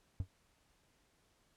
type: tone with exponential decay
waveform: triangle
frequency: 93 Hz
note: F#2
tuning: 9 cents sharp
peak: -28 dBFS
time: 0.2-0.28 s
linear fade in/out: 0 ms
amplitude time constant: 16 ms
effects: pink hiss -73 dBFS RMS until 1.56 s + low-pass 11000 Hz 12 dB/octave